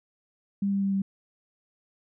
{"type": "tone with pitch steps", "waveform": "sine", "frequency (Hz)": [199, 197.63, 196.26, 194.9], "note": ["G3", "G3", "G3", "G3"], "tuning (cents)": [26, 14, 2, -10], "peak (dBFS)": -23, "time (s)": [0.62, 1.02], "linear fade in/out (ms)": 5, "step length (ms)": 100, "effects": []}